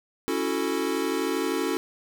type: chord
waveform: square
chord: F# minor seventh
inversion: second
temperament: equal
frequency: 277.2 / 329.6 / 370 / 440 Hz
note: C#4 / E4 / F#4 / A4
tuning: 0 / 0 / 0 / 0 cents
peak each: -31 dBFS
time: 0.28-1.77 s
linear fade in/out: 0 ms
effects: none